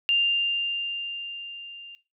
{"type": "tone with level ramp", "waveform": "sine", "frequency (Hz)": 2794, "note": "F7", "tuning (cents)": 0, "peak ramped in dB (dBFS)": [-18, -41], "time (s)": [0.09, 1.95], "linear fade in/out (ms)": 0, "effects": ["noise-tail reverb RT60 0.3 s tail -18 dB re dry"]}